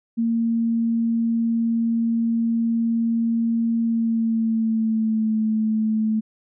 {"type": "tone with pitch glide", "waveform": "sine", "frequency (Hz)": [229.8, 218.2], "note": ["A#3", "A3"], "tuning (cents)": [-25, -14], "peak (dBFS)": -18, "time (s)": [0.17, 6.21], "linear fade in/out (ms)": 20, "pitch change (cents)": -89, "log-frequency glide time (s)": [3.82, 5.36], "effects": []}